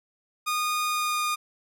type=tone with pitch glide; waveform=sawtooth; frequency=1228 to 1220.9 Hz; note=D#6 to D#6; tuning=-23 to -33 cents; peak=-21 dBFS; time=0.46-1.36 s; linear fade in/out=20 ms; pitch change=-10 cents; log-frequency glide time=0.86-1.22 s; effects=none